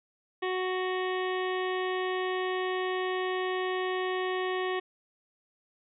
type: harmonic tone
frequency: 370 Hz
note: F#4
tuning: in tune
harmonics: 1 / 2 / 3 / 5 / 6 / 7 / 8 / 9 / 10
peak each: -30 / -37 / -37 / -37 / -45 / -47 / -45 / -46 / -51 dBFS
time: 0.42-4.8 s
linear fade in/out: 10 ms
effects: none